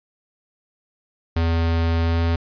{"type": "tone with pitch glide", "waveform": "square", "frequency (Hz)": [83, 83.67], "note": ["E2", "E2"], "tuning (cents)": [12, 26], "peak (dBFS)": -18, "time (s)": [1.36, 2.36], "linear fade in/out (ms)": 5, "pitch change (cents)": 14, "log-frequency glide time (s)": [2.01, 2.21], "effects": ["resampled to 11025 Hz", "9-bit"]}